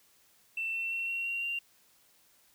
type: tone with pitch steps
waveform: triangle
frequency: 2679 / 2698 / 2716 / 2735 / 2754 / 2773 Hz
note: E7 / E7 / F7 / F7 / F7 / F7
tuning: +27 / +40 / -49 / -37 / -25 / -13 cents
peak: -28 dBFS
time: 0.57-1.59 s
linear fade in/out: 5 ms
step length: 170 ms
effects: tanh soft clip ceiling -29 dBFS + white hiss -65 dBFS RMS until 2.54 s